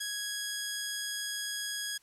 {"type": "tone", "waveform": "10% pulse", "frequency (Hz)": 1661.2, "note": "G#6", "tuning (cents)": 0, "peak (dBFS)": -25, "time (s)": [0, 1.98], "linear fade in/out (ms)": 10, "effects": ["white hiss -66 dBFS RMS until 2.02 s", "low-pass 12000 Hz 12 dB/octave"]}